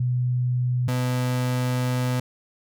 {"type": "tone pair in turn", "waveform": ["sine", "35% pulse"], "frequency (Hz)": [124.4, 125.7], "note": ["B2", "B2"], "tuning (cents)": [13, 31], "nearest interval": "unison", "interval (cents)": 18, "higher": "second", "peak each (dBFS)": -20, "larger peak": "neither", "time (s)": [[0, 0.88], [0.88, 2.2]], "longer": "second", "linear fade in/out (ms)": 5, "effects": []}